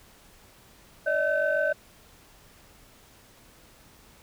sine tone cluster, 581 / 628 / 1530 Hz, D5 / D#5 / G6, -19 / +16 / -42 cents, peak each -26 dBFS, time 1.06-1.73 s, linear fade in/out 10 ms, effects tanh soft clip ceiling -15 dBFS + pink hiss -55 dBFS RMS until 4.22 s

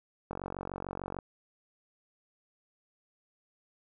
click train, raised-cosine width 1 ms, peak -23 dBFS, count 42, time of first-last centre 0.31-1.188 s, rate 46.7 Hz, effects none

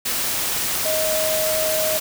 sine tone in noise, 628 Hz, D#5, 16 cents sharp, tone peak -21 dBFS, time 0.85-1.98 s, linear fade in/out 10 ms, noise white, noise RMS -23 dBFS, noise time 0.05-2 s, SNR -1 dB, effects none

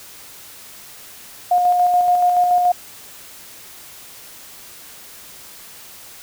sine tone with tremolo, 715 Hz, F5, 41 cents sharp, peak -11 dBFS, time 1.51-2.72 s, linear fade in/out 5 ms, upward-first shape square, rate 7 Hz, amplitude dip 30%, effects white hiss -40 dBFS RMS until 6.22 s

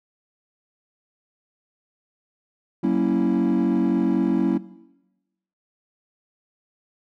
triangle chord, F# dominant seventh, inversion none, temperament equal with one note detuned, 188.34 / 233.1 / 277.2 / 329.6 Hz, F#3 / A#3 / C#4 / E4, +31 / 0 / 0 / 0 cents, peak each -21 dBFS, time 2.83-4.58 s, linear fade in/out 10 ms, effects noise-tail reverb RT60 1.0 s tail -19 dB re dry + tanh soft clip ceiling -11 dBFS

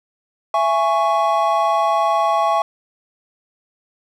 triangle chord, C# minor, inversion first, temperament equal with one note detuned, 669.6 / 830.6 / 1108.7 Hz, E5 / G#5 / C#6, +27 / 0 / 0 cents, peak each -17 dBFS, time 0.54-2.62 s, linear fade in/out 2 ms, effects none

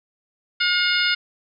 harmonic tone, 717 Hz, F5, 45 cents sharp, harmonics 2 / 3 / 4 / 5 / 6 / 7, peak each -22 / -24 / -25 / -26 / -27 / -27 dBFS, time 0.6-1.15 s, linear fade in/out 10 ms, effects none

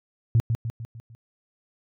sine tone with echo, 114.5 Hz, A#2, 31 cents flat, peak -14 dBFS, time 0.35-0.4 s, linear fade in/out 0 ms, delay 150 ms, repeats 5, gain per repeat -6 dB, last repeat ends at 1.15 s, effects tanh soft clip ceiling -11 dBFS

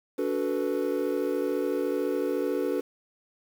triangle chord, B minor seventh, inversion first, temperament equal with one note detuned, 287.8 / 370 / 440 / 493.9 Hz, D4 / F#4 / A4 / B4, -35 / 0 / 0 / 0 cents, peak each -29 dBFS, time 0.18-2.81 s, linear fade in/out 10 ms, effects 8-bit

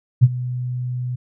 sine tone with ADSR envelope, 124.7 Hz, B2, 17 cents sharp, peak -4 dBFS, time 0.21-1.16 s, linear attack 26 ms, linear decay 40 ms, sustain -18 dB, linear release 11 ms, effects none

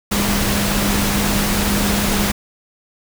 sine tone in noise, 202.4 Hz, G#3, 44 cents flat, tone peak -20 dBFS, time 0.11-2.32 s, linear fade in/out 10 ms, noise pink, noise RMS -19 dBFS, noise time 0.11-2.32 s, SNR -4 dB, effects none

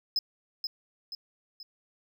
triangle tone with echo, 5100 Hz, D#8, 42 cents sharp, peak -23 dBFS, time 0.16-0.19 s, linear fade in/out 2 ms, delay 480 ms, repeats 3, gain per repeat -6 dB, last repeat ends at 1.63 s, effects none

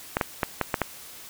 clicks, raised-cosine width 0.5 ms, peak -7 dBFS, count 6, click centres 0.169 / 0.212 / 0.432 / 0.613 / 0.742 / 0.817 s, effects white hiss -44 dBFS RMS until 1.29 s

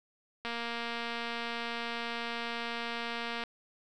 click train, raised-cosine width 0.3 ms, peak -21 dBFS, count 700, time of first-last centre 0.45-3.437 s, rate 234 Hz, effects none

